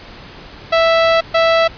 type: tone bursts at uneven times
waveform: sawtooth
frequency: 659.3 Hz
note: E5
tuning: in tune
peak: -6 dBFS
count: 2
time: 0.72-1.21 / 1.34-1.68 s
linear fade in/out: 10 ms
effects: pink hiss -36 dBFS RMS until 1.77 s + resampled to 11025 Hz